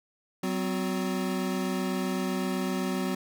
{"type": "tone cluster", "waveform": "square", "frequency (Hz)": [188.7, 256.5, 366.4], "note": ["F#3", "C4", "F#4"], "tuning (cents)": [34, -34, -17], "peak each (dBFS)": [-31, -33, -35], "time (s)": [0.43, 3.15], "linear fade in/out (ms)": 5, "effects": []}